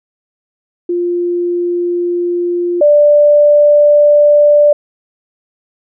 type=tone pair in turn; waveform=sine; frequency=350 / 588.6 Hz; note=F4 / D5; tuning=+4 / +4 cents; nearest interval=major sixth; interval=900 cents; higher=second; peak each=-12 / -4 dBFS; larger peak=second; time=0.89-2.81 / 2.81-4.73 s; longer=neither; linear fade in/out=5 ms; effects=none